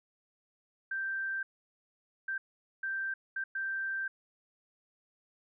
sine tone bursts at uneven times, 1568 Hz, G6, in tune, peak -32 dBFS, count 5, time 0.91-1.43 / 2.28-2.38 / 2.83-3.14 / 3.36-3.44 / 3.55-4.08 s, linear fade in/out 5 ms, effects none

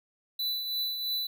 square tone with tremolo, 3982 Hz, B7, 14 cents sharp, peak -28 dBFS, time 0.39-1.27 s, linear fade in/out 5 ms, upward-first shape triangle, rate 3 Hz, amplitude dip 50%, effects none

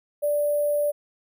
sine tone with sample-and-hold, 587 Hz, D5, 1 cent flat, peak -20 dBFS, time 0.22-0.92 s, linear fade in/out 20 ms, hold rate 11025 Hz, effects none

